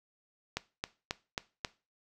click train, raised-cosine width 0.2 ms, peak -15 dBFS, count 5, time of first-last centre 0.57-1.648 s, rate 3.71 Hz, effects noise-tail reverb RT60 0.3 s tail -18 dB re dry

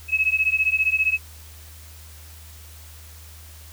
sine beating tone pair, 2566 / 2581 Hz, E7 / E7, -47 / -37 cents, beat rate 15 Hz, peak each -21 dBFS, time 0.08-1.19 s, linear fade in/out 50 ms, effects added 78 Hz sine -42 dBFS peak until 3.72 s + white hiss -47 dBFS RMS until 3.72 s

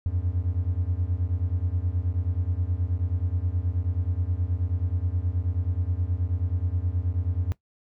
triangle beating tone pair, 84 / 93.4 Hz, E2 / F#2, +33 / +17 cents, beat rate 9.4 Hz, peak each -25 dBFS, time 0.06-7.52 s, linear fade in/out 0 ms, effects noise-tail reverb RT60 0.1 s tail -18 dB re dry

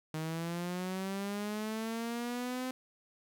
sawtooth linear sweep, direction up, 155.56 to 258.1 Hz, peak -31 dBFS, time 0.14-2.71 s, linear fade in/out 2 ms, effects 11-bit

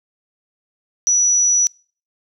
sine tone, 5890 Hz, F#8, 9 cents flat, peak -12 dBFS, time 1.07-1.67 s, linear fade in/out 0 ms, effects noise-tail reverb RT60 0.4 s tail -25 dB re dry

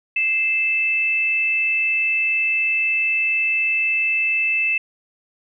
sine tone pair together, 2093 / 2637 Hz, C7 / E7, 0 / 0 cents, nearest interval major third, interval 400 cents, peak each -28 / -17 dBFS, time 0.16-4.78 s, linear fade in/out 5 ms, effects none

